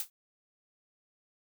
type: noise with exponential decay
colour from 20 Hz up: blue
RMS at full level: -30 dBFS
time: 0-0.1 s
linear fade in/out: 1 ms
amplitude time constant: 21 ms
effects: none